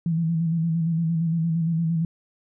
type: tone with vibrato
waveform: sine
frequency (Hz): 164.81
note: E3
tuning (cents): 0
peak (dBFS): -20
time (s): 0.06-2.05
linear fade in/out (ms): 2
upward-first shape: square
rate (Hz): 8.7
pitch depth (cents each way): 40
effects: none